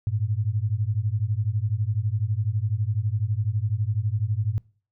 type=beating tone pair; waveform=sine; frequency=100.2 / 112.2 Hz; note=G2 / A2; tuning=+38 / +34 cents; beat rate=12 Hz; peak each=-25 dBFS; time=0.07-4.58 s; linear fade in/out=0 ms; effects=noise-tail reverb RT60 0.4 s tail -24 dB re dry